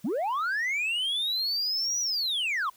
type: linear two-way sweep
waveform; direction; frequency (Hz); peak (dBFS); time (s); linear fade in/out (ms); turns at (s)
sine; up then down; 171.8 to 5920 to 982; -23; 0.04-2.7; 10; 2
effects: tanh soft clip ceiling -25 dBFS + white hiss -59 dBFS RMS until 2.76 s